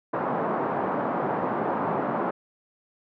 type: band-pass noise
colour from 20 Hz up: white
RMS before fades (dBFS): -27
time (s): 0.13-2.31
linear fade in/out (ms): 10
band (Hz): 150 to 1100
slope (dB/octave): 24
effects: none

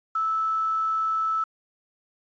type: tone with quantisation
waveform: sine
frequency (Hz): 1311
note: E6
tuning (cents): -10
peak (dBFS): -22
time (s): 0.15-1.44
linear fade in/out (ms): 5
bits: 8
effects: resampled to 16000 Hz

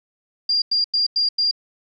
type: tone bursts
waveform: sine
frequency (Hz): 4792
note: D8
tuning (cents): +34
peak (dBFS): -16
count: 5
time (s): 0.49-1.512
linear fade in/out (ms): 5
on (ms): 130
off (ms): 93
effects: none

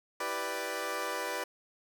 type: chord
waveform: 15% pulse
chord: E minor seventh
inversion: none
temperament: equal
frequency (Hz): 329.6 / 392 / 493.9 / 587.3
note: E4 / G4 / B4 / D5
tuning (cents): 0 / 0 / 0 / 0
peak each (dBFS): -37 / -34 / -31 / -31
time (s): 0.2-1.44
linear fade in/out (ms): 5
effects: none

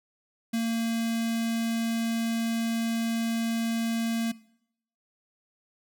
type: tone with notch filter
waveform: square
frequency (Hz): 228.6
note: A#3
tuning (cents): -34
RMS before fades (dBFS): -27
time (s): 0.53-4.32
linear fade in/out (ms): 10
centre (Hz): 930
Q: 0.77
effects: noise-tail reverb RT60 0.7 s tail -20 dB re dry

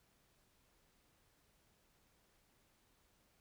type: silence
effects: pink hiss -74 dBFS RMS until 3.4 s

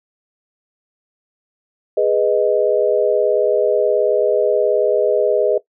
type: chord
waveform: sine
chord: G# minor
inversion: none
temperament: equal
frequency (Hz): 415.3 / 493.9 / 622.3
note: G#4 / B4 / D#5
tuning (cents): 0 / 0 / 0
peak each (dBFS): -17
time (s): 1.97-5.58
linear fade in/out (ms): 5
effects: noise-tail reverb RT60 0.1 s tail -17 dB re dry

